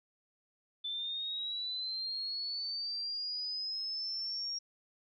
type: linear sweep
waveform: sine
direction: up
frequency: 3510 to 5600 Hz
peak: -35 dBFS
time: 0.84-4.59 s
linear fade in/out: 10 ms
effects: none